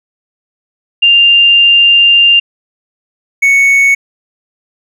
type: tone pair in turn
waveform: sine / triangle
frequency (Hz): 2794 / 2218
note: F7 / C#7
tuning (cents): 0 / 0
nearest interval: major third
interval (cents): 400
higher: first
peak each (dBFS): -3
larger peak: neither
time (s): 1.02-2.4 / 3.42-3.95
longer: first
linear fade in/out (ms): 10
effects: none